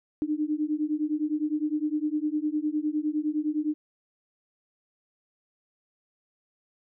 sine beating tone pair, 298.3 / 308.1 Hz, D4 / D#4, +27 / -17 cents, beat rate 9.8 Hz, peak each -28 dBFS, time 0.22-3.74 s, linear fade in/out 0 ms, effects none

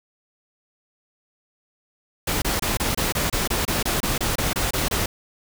pink noise bursts, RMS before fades -23 dBFS, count 16, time 2.27-5.06 s, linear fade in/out 5 ms, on 150 ms, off 26 ms, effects none

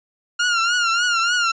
sawtooth tone with vibrato, 1403 Hz, F6, 8 cents sharp, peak -13 dBFS, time 0.39-1.52 s, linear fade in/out 10 ms, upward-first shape triangle, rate 3.4 Hz, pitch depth 88 cents each way, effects resampled to 16000 Hz

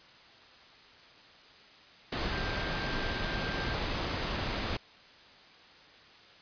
sine tone in noise, 1581 Hz, G6, 14 cents sharp, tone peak -40 dBFS, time 2.32-3.74 s, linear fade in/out 5 ms, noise pink, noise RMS -33 dBFS, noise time 2.12-4.77 s, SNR -10 dB, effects white hiss -55 dBFS RMS until 6.41 s + resampled to 11025 Hz

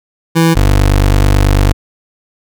25% pulse tone pair in turn, 164.8 / 49.13 Hz, E3 / G1, 0 / +5 cents, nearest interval octave + major sixth, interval 2095 cents, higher first, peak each -3 dBFS, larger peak neither, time 0.35-0.55 / 0.55-1.73 s, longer second, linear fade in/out 20 ms, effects none

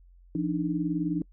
sine tone cluster, 170.4 / 289.7 / 309.2 Hz, F3 / D4 / D#4, -42 / -24 / -11 cents, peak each -30 dBFS, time 0.35-1.22 s, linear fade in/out 2 ms, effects noise-tail reverb RT60 0.1 s tail -26 dB re dry + added 44 Hz sine -52 dBFS peak until 1.32 s

